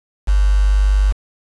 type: tone with quantisation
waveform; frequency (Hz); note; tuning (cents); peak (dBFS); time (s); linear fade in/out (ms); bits
sine; 49.71; G1; +25; -10; 0.27-1.13; 20; 5
effects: resampled to 22050 Hz